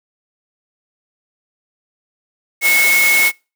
sine tone in noise, 2187 Hz, C#7, 24 cents flat, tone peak -11 dBFS, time 2.61-3.32 s, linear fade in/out 50 ms, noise white, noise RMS -18 dBFS, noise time 2.61-3.32 s, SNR +4 dB, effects noise-tail reverb RT60 0.3 s tail -26 dB re dry + high-pass 300 Hz 12 dB/octave

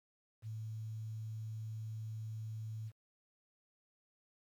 sine tone with quantisation, 110 Hz, A2, in tune, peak -40 dBFS, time 0.42-2.92 s, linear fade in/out 50 ms, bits 11, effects MP3 96 kbps

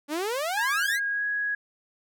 sawtooth exponential sweep, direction up, 280 to 2169 Hz, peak -23 dBFS, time 0.08-1 s, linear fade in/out 50 ms
sine tone with pitch glide, 1635 to 1664.5 Hz, G#6 to G#6, -28 to +3 cents, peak -25 dBFS, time 0.57-1.55 s, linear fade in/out 5 ms, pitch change +31 cents, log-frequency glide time 1.07-1.25 s
effects none

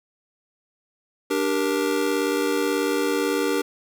square chord, G minor, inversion second, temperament just, 294 / 392 / 470.4 Hz, D4 / G4 / Bb4, +2 / 0 / +16 cents, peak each -26 dBFS, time 1.3-3.62 s, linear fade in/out 10 ms, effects none

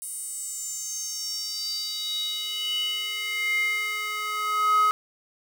square tone with high-pass filter sweep, 422.7 Hz, G#4, 31 cents sharp, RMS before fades -28 dBFS, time 0.02-4.91 s, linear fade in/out 0 ms, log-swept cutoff 9500 to 1200 Hz, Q 7.5, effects none

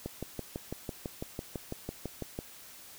click train, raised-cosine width 2 ms, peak -22 dBFS, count 15, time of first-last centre 0.06-2.389 s, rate 6.01 Hz, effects white hiss -51 dBFS RMS until 2.98 s

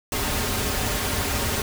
pink noise with comb filter, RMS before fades -25 dBFS, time 0.12-1.62 s, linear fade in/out 2 ms, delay 6 ms, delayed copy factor -0.6, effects none

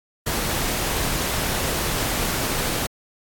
pink noise, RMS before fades -24 dBFS, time 0.26-2.87 s, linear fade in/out 10 ms, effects AAC 64 kbps

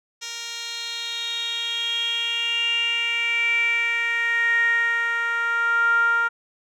10% pulse tone with band-pass filter sweep, 466.1 Hz, A#4, in tune, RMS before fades -23 dBFS, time 0.21-6.29 s, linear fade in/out 20 ms, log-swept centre 4800 to 1300 Hz, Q 8.2, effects none

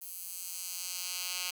10% pulse tone with high-pass filter sweep, 180.4 Hz, F#3, 44 cents flat, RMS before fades -39 dBFS, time 0.01-1.51 s, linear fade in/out 10 ms, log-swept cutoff 12000 to 3000 Hz, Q 0.86, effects none

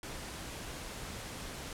pink noise, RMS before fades -43 dBFS, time 0.03-1.73 s, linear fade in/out 2 ms, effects low-pass 11000 Hz 12 dB/octave

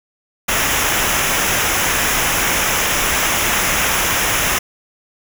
pink noise with comb filter, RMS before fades -17 dBFS, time 0.48-4.59 s, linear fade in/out 10 ms, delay 0.23 ms, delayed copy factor -0.65, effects none

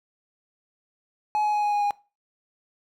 triangle tone with pitch steps, 846 / 840.6 / 835.3 / 830 / 824.8 / 819.5 Hz, G#5 / G#5 / G#5 / G#5 / G#5 / G#5, +32 / +21 / +10 / -1 / -12 / -23 cents, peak -19 dBFS, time 1.35-1.908 s, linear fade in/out 0 ms, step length 93 ms, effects noise-tail reverb RT60 0.3 s tail -21 dB re dry

